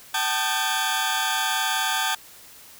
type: tone cluster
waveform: sawtooth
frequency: 764 / 885 / 1217 / 1567 / 3419 Hz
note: G5 / A5 / D#6 / G6 / G#7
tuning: -45 / +10 / -39 / -1 / +50 cents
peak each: -26 / -24 / -27 / -24 / -26 dBFS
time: 0.14-2.15 s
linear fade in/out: 5 ms
effects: white hiss -47 dBFS RMS until 2.79 s